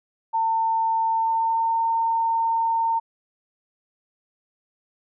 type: tone with pitch glide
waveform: sine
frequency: 900 to 911 Hz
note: A5 to A#5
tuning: +39 to -40 cents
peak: -19 dBFS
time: 0.33-3 s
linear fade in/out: 20 ms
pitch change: +21 cents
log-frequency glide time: 1.11-1.79 s
effects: none